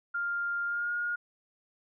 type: tone with pitch glide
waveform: sine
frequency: 1400 to 1428.6 Hz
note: F6 to F6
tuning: +4 to +39 cents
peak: -29 dBFS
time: 0.14-1.16 s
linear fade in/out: 10 ms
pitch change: +35 cents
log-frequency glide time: 0.66-0.92 s
effects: none